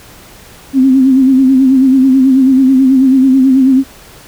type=tone with vibrato; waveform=sine; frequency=263.8 Hz; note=C4; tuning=14 cents sharp; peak=-4 dBFS; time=0.73-3.84 s; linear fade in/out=50 ms; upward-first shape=sine; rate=9.2 Hz; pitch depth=55 cents each way; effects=pink hiss -37 dBFS RMS until 4.27 s